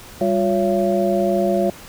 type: tone cluster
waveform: sine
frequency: 197.3 / 356.6 / 558 / 676 Hz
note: G3 / F4 / C#5 / E5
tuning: +11 / +36 / +11 / +43 cents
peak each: -21 dBFS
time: 0.21-1.7 s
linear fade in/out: 2 ms
effects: pink hiss -40 dBFS RMS until 1.88 s